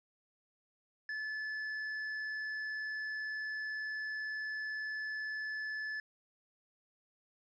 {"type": "tone with hard clipping", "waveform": "sine", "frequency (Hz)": 1731, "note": "A6", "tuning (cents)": -29, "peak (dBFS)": -38, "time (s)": [1.09, 6], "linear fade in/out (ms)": 2, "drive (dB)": 4, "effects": ["resampled to 22050 Hz"]}